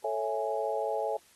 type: chord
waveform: sine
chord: A major seventh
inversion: none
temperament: equal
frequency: 440 / 554.4 / 659.3 / 830.6 Hz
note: A4 / C#5 / E5 / G#5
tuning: 0 / 0 / 0 / 0 cents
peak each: -34 dBFS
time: 0.04-1.17 s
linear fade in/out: 5 ms
effects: white hiss -61 dBFS RMS until 1.35 s + AAC 32 kbps